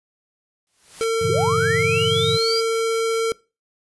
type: noise with exponential growth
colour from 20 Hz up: white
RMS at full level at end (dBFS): -33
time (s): 0.67-1.04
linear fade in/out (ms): 0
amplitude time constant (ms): 80
type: tone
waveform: square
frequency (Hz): 452.6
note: A4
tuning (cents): +49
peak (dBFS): -19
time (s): 1.01-3.32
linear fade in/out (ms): 0
type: chord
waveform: sine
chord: G diminished seventh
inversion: none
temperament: equal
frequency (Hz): 98 / 116.54 / 138.59 / 164.81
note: G2 / Bb2 / Db3 / Fb3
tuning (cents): 0 / 0 / 0 / 0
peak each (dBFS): -28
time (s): 1.21-2.38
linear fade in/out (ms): 10
type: linear sweep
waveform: sine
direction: up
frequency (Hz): 331.8 to 4913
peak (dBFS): -21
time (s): 1.29-2.61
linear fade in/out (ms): 10
effects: noise-tail reverb RT60 0.3 s tail -22 dB re dry + resampled to 24000 Hz